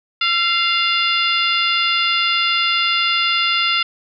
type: harmonic tone with a mistuned harmonic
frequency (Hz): 698.5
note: F5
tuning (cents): 0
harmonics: 2 / 3 / 4 / 5 / 6 / 7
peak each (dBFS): -21 / -22 / -19 / -22 / -28 / -26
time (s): 0.21-3.83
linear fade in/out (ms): 5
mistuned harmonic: 2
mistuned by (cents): -44
effects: none